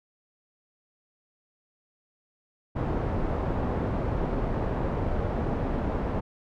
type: low-pass noise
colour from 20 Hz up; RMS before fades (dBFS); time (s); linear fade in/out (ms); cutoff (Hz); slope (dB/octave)
pink; -28; 2.75-6.21; 20; 820; 12
effects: none